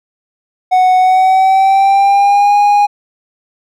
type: tone with pitch glide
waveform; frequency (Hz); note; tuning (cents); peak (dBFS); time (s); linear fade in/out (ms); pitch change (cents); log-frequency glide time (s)
triangle; 740 to 821.1; F#5 to G#5; 0 to -20; -4; 0.71-2.87; 20; +180; 0.98-2.56
effects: none